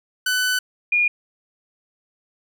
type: tone pair in turn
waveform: sawtooth / sine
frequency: 1500 / 2431 Hz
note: F#6 / D#7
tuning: +23 / -41 cents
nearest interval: minor sixth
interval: 836 cents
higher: second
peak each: -15 dBFS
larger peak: neither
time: 0.26-0.59 / 0.92-1.08 s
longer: first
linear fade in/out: 5 ms
effects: none